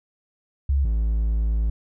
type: tone pair in turn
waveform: sine / triangle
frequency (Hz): 69.1 / 54.84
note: C#2 / A1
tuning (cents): -5 / -5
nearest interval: major third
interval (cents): 400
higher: first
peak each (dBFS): -17 / -17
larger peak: neither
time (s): 0.69-0.85 / 0.85-1.7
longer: second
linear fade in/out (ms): 5
effects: none